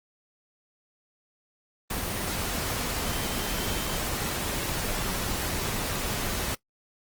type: tone in noise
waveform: sine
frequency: 3109 Hz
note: G7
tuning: 15 cents flat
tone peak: -41 dBFS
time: 3.06-3.97 s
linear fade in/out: 5 ms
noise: pink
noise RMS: -30 dBFS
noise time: 1.9-6.55 s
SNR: -14 dB
effects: noise-tail reverb RT60 0.1 s tail -20 dB re dry + Opus 24 kbps